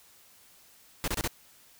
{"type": "noise bursts", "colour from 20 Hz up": "pink", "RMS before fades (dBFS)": -30, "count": 4, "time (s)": [1.04, 1.276], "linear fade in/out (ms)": 0, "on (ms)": 38, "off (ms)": 28, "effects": ["white hiss -58 dBFS RMS until 1.79 s"]}